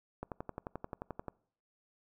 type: click train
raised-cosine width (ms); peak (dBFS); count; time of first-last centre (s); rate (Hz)
1; -25; 13; 0.23-1.283; 11.4
effects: noise-tail reverb RT60 0.6 s tail -24 dB re dry